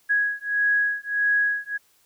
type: beating tone pair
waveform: sine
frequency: 1661.2 / 1662.8 Hz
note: G#6 / G#6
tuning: 0 / +2 cents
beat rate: 1.6 Hz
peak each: -23 dBFS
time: 0.09-1.78 s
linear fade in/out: 20 ms
effects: white hiss -62 dBFS RMS until 2.05 s